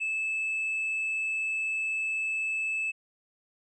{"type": "tone with tanh clipping", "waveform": "triangle", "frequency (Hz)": 2616, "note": "E7", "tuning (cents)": -14, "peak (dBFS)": -28, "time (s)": [0, 2.92], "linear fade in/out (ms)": 20, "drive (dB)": 6, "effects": ["resampled to 24000 Hz"]}